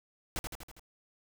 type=noise with echo; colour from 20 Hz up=pink; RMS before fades=-34 dBFS; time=0.36-0.39 s; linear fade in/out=0 ms; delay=81 ms; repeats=5; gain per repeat=-4 dB; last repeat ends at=0.795 s; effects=none